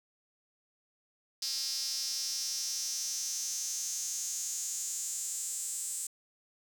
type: tone with high-pass filter sweep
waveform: sawtooth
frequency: 268.2 Hz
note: C4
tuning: 43 cents sharp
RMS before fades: -36 dBFS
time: 1.42-6.07 s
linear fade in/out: 5 ms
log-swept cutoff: 5000 to 7900 Hz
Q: 5.6
effects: none